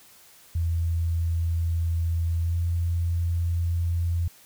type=tone with pitch glide; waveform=sine; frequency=83.5 to 85.25 Hz; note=E2 to F2; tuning=+23 to -41 cents; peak=-22 dBFS; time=0.55-4.28 s; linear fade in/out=5 ms; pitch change=+36 cents; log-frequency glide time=2.4-2.55 s; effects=white hiss -53 dBFS RMS until 4.45 s